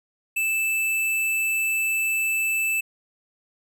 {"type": "tone", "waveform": "square", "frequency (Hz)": 2637, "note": "E7", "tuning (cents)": 0, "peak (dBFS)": -22, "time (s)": [0.36, 2.81], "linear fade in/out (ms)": 10, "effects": []}